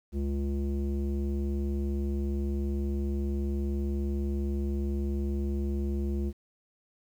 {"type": "tone with low-pass filter", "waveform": "square", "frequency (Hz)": 69.8, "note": "C#2", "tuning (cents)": 13, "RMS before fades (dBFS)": -30, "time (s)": [0.12, 6.33], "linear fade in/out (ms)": 50, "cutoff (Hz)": 310, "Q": 2.8, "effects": ["10-bit"]}